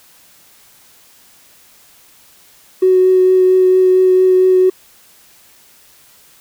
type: tone with vibrato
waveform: triangle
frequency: 371.2 Hz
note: F#4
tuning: 6 cents sharp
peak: -3 dBFS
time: 2.82-4.7 s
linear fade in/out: 10 ms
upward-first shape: triangle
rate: 4.4 Hz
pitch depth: 12 cents each way
effects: tanh soft clip ceiling -5 dBFS + white hiss -47 dBFS RMS until 6.4 s